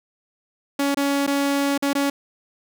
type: tone with dropouts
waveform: sawtooth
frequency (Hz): 280.7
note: C#4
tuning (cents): +22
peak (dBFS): -15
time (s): 0.79-2.1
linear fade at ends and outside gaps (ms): 5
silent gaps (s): 0.946-0.97 / 1.266-1.275 / 1.778-1.824 / 1.932-1.951
effects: none

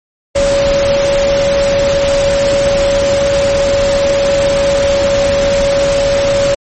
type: tone in noise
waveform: sine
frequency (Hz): 560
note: C#5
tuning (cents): +18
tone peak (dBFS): -9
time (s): 0.35-6.55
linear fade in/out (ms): 10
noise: pink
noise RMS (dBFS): -18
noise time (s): 0.35-6.55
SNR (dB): +6
effects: MP3 32 kbps

